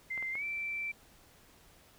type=tone with pitch glide; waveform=sine; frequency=2082 to 2337 Hz; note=C7 to D7; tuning=-9 to -9 cents; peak=-34 dBFS; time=0.1-0.92 s; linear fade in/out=10 ms; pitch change=+200 cents; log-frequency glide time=0.32-0.44 s
type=clicks; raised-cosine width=0.5 ms; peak=-31 dBFS; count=3; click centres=0.177 / 0.226 / 0.354 s
effects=pink hiss -61 dBFS RMS until 1.98 s